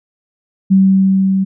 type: tone with level ramp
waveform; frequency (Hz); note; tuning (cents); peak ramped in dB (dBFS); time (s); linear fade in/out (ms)
sine; 191.9; G3; -37; -5 to -11; 0.7-1.45; 20
effects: none